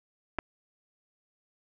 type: clicks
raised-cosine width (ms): 0.5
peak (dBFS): -16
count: 2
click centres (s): 0.386 / 0.389
effects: none